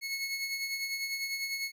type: tone with tremolo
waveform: 25% pulse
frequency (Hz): 2189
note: C#7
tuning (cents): -22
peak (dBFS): -27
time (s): 0.01-1.72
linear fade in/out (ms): 50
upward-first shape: triangle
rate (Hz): 10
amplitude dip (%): 55
effects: none